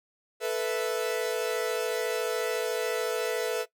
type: chord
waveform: 45% pulse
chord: A suspended second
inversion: none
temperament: equal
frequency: 440 / 493.9 / 659.3 Hz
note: A4 / B4 / E5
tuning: 0 / 0 / 0 cents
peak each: -30 / -31 / -34 dBFS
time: 0.4-3.66 s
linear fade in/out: 50 ms
effects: noise-tail reverb RT60 0.1 s tail -18 dB re dry